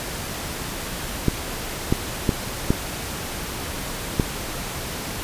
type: clicks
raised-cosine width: 3 ms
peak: -4 dBFS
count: 5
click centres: 1.283 / 1.925 / 2.292 / 2.705 / 4.198 s
effects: pink hiss -30 dBFS RMS until 5.23 s + resampled to 32000 Hz

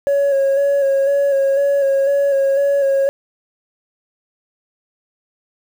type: tone with vibrato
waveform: sine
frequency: 554.4 Hz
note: C#5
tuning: in tune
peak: -10 dBFS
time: 0.07-3.09 s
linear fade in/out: 0 ms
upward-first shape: square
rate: 2 Hz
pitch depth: 24 cents each way
effects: tanh soft clip ceiling -11 dBFS + 7-bit

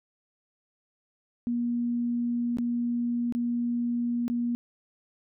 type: tone with dropouts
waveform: sine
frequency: 238.9 Hz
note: A#3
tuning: 43 cents sharp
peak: -25 dBFS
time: 1.47-4.55 s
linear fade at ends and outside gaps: 0 ms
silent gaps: 2.571-2.585 / 3.324-3.35 / 4.28-4.3 s
effects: none

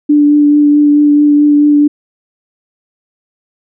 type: tone with vibrato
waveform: sine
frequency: 293.6 Hz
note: D4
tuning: in tune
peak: -4 dBFS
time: 0.09-1.88 s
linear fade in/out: 10 ms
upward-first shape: triangle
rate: 4.6 Hz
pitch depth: 15 cents each way
effects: none

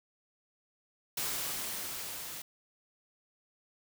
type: noise with level ramp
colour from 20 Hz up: white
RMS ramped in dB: -34 to -43 dBFS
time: 1.17-2.42 s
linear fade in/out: 5 ms
effects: none

